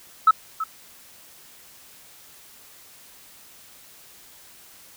sine tone with echo, 1299 Hz, E6, 26 cents flat, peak -9 dBFS, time 0.27-0.31 s, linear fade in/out 5 ms, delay 330 ms, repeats 1, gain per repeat -14 dB, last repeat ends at 0.64 s, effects tanh soft clip ceiling -5 dBFS + white hiss -49 dBFS RMS until 4.96 s

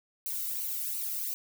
violet noise with flanger, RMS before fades -34 dBFS, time 0.26-1.34 s, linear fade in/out 0 ms, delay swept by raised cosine 0.57 to 1.24 ms, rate 2.8 Hz, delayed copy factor -0.6, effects none

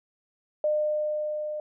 sine tone with level ramp, 605 Hz, D#5, 49 cents flat, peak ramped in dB -21 to -30 dBFS, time 0.64-1.6 s, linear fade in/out 2 ms, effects none

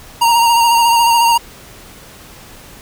square tone with vibrato, 932.3 Hz, A#5, in tune, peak -9 dBFS, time 0.21-1.38 s, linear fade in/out 10 ms, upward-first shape sine, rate 14 Hz, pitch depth 29 cents each way, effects pink hiss -38 dBFS RMS until 2.81 s

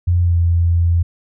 sine tone with pitch glide, 87.7 to 85.25 Hz, F2 to F2, +8 to -41 cents, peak -11 dBFS, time 0.07-1.03 s, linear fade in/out 10 ms, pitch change -49 cents, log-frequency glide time 0.22-0.36 s, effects none

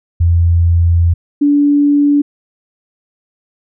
sine tone pair in turn, 85.1 / 288.7 Hz, F2 / D4, -44 / -30 cents, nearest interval octave + major sixth, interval 2114 cents, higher second, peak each -7 dBFS, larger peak neither, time 0.2-1.14 / 1.41-2.22 s, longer first, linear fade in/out 10 ms, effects none

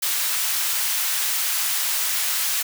white high-pass noise, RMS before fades -23 dBFS, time 0.02-2.63 s, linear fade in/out 10 ms, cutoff 1100 Hz, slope 12 dB/octave, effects none

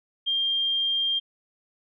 sine tone, 3197 Hz, G7, 33 cents sharp, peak -22 dBFS, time 0.26-1.2 s, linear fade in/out 20 ms, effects none

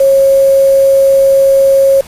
sine tone with quantisation, 544 Hz, C#5, 33 cents flat, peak -4 dBFS, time 0-2.01 s, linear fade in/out 5 ms, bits 4, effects pink hiss -34 dBFS RMS until 2.07 s + resampled to 32000 Hz

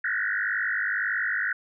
sine tone with frequency modulation, 1682 Hz, G#6, 22 cents sharp, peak -24 dBFS, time 0.04-1.53 s, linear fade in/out 5 ms, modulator 50.9 Hz, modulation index 4.9, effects none

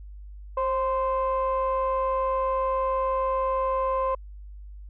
sine tone pair together, 531 / 1038.9 Hz, C5 / C6, +25 / -13 cents, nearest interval octave, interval 1162 cents, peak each -24 dBFS, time 0.57-4.15 s, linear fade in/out 5 ms, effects tanh soft clip ceiling -18 dBFS + added 50 Hz sine -39 dBFS peak until 4.89 s

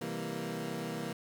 20% pulse chord, C dominant seventh, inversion none, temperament equal, 130.81 / 164.81 / 196 / 233.1 Hz, C3 / E3 / G3 / Bb3, 0 / 0 / 0 / 0 cents, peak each -40 / -35 / -39 / -35 dBFS, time 0.01-1.13 s, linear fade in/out 5 ms, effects 11-bit

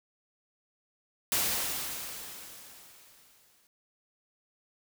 white noise with exponential decay, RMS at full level -27 dBFS, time 1.32-3.67 s, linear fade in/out 1 ms, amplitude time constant 510 ms, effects none

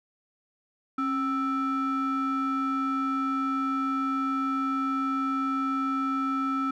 triangle ring-modulated tone, 523.3 Hz, C5, in tune, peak -20 dBFS, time 0.98-6.71 s, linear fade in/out 5 ms, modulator 794 Hz, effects none

